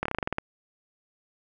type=slowing click train; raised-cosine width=0.5 ms; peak=-12 dBFS; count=10; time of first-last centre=0.03-0.384 s; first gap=25 ms; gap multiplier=1.11; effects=none